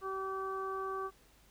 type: harmonic tone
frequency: 384.3 Hz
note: G4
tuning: 34 cents flat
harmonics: 1 / 2 / 3 / 4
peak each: -39 / -47 / -38 / -50 dBFS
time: 0.01-1.11 s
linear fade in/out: 50 ms
effects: added 50 Hz sine -65 dBFS peak until 1.5 s + pink hiss -65 dBFS RMS until 1.5 s